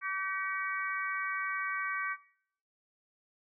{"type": "harmonic tone with a mistuned harmonic", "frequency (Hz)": 384.1, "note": "G4", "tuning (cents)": -35, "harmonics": [3, 4, 5, 6], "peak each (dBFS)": [-36, -37, -38, -39], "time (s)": [0.01, 2.17], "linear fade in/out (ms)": 50, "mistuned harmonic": 6, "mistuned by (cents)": -35, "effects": ["noise-tail reverb RT60 0.6 s tail -20 dB re dry"]}